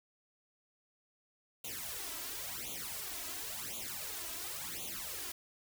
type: noise with flanger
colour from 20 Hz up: white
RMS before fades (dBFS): -42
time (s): 1.64-5.32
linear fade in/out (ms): 5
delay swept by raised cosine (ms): 0.29 to 3.09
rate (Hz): 0.94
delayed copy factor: +0.95
effects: none